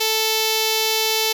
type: tone with notch filter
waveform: 5% pulse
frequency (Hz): 440.1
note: A4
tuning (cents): 0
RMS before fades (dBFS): -20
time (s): 0-1.33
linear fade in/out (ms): 10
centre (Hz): 1500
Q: 0.91
effects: none